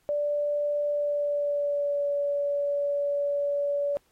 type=tone with pitch glide; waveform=sine; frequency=585 to 572.3 Hz; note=D5 to D5; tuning=-7 to -45 cents; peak=-24 dBFS; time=0.09-3.97 s; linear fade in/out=0 ms; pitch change=-38 cents; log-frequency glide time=0.87-2.08 s; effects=pink hiss -68 dBFS RMS until 4.11 s + AAC 48 kbps